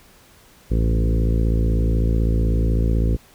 harmonic tone with a mistuned harmonic, 56 Hz, A1, 31 cents sharp, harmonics 1 / 2 / 3 / 4 / 5 / 6 / 7 / 8 / 9, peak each -17 / -23 / -27 / -29 / -31 / -33 / -34 / -35 / -36 dBFS, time 0.7-3.17 s, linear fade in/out 20 ms, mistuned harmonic 2, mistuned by -21 cents, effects pink hiss -51 dBFS RMS until 3.34 s

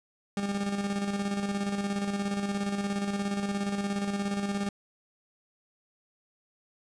40% pulse tone with tremolo, 200.5 Hz, G3, 39 cents sharp, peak -26 dBFS, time 0.37-4.69 s, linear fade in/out 2 ms, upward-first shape square, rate 17 Hz, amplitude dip 45%, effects resampled to 22050 Hz

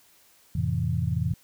sine chord, F major seventh, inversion none, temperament equal with one note detuned, 87.56 / 110 / 130.81 / 164.81 Hz, F2 / A2 / C3 / E3, +5 / 0 / 0 / 0 cents, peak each -29 dBFS, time 0.55-1.34 s, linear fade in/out 5 ms, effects white hiss -59 dBFS RMS until 1.43 s

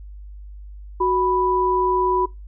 sine tone pair together, 370 / 987.8 Hz, F#4 / B5, 0 / 0 cents, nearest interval octave + perfect fourth, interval 1700 cents, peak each -19 dBFS, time 1-2.26 s, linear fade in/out 10 ms, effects noise-tail reverb RT60 0.2 s tail -21 dB re dry + added 50 Hz sine -35 dBFS peak until 2.47 s

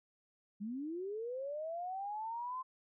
sine linear sweep, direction up, 195 to 1046.5 Hz, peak -38 dBFS, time 0.6-2.63 s, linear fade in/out 20 ms, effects none

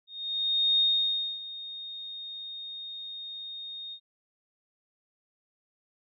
sine tone with ADSR envelope, 3699 Hz, A#7, 14 cents flat, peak -20 dBFS, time 0.07-4 s, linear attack 720 ms, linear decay 600 ms, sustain -17 dB, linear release 74 ms, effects none

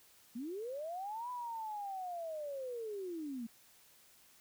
sine linear two-way sweep, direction up then down, 220 to 1000 to 220 Hz, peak -39 dBFS, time 0.35-3.47 s, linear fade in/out 10 ms, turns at 1.3 s, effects white hiss -64 dBFS RMS until 4.4 s

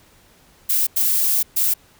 violet noise bursts at uneven times, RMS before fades -18 dBFS, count 3, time 0.69-0.87 / 0.96-1.43 / 1.56-1.74 s, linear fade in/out 10 ms, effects pink hiss -53 dBFS RMS until 1.99 s

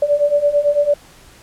sine beating tone pair, 576 / 585 Hz, D5 / D5, -34 / -7 cents, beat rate 9 Hz, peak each -17 / -14 dBFS, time 0.02-0.94 s, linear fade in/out 5 ms, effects pink hiss -45 dBFS RMS until 1.42 s + low-pass 12000 Hz 12 dB/octave

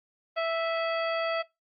harmonic tone with a mistuned harmonic, 659.3 Hz, E5, in tune, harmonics 1 / 2 / 3 / 4 / 5 / 7, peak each -27 / -33 / -37 / -39 / -41 / -44 dBFS, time 0.36-1.43 s, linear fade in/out 20 ms, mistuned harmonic 4, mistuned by -35 cents, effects noise-tail reverb RT60 0.2 s tail -21 dB re dry + Opus 32 kbps

